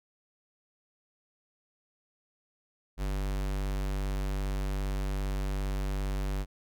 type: tone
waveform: square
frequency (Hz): 48.74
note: G1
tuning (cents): -9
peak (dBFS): -30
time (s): 2.97-6.46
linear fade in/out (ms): 50
effects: none